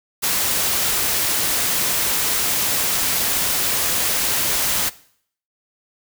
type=noise; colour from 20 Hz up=white; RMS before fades=-20 dBFS; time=0.22-4.9 s; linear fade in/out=20 ms; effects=noise-tail reverb RT60 0.6 s tail -19 dB re dry